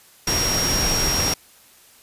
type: tone in noise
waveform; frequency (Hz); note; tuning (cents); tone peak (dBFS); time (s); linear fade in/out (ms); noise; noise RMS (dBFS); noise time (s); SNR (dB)
sine; 5600; F8; +4; -21; 0.27-1.34; 5; pink; -23; 0.27-1.34; -1
effects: white hiss -51 dBFS RMS until 2.02 s + resampled to 32000 Hz